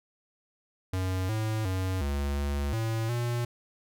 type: tone with pitch steps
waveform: square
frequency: 93.1 / 109.3 / 93.6 / 70.7 / 71.1 / 112.5 / 119.8 Hz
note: F#2 / A2 / F#2 / C#2 / C#2 / A2 / A#2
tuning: +11 / -11 / +20 / +35 / +45 / +39 / +48 cents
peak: -28 dBFS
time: 0.93-3.45 s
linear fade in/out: 5 ms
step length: 360 ms
effects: none